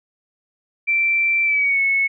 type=tone with pitch glide; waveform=sine; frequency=2344 to 2200 Hz; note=D7 to C#7; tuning=-4 to -14 cents; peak=-15 dBFS; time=0.87-2.08 s; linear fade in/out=20 ms; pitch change=-110 cents; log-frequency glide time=1.44-1.8 s; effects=none